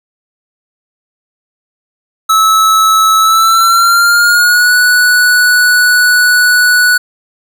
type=tone with pitch glide; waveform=square; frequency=1300 to 1476.2 Hz; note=E6 to F#6; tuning=-24 to -4 cents; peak=-6 dBFS; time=2.29-6.98 s; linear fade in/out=10 ms; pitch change=+220 cents; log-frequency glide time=3.19-4.74 s; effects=none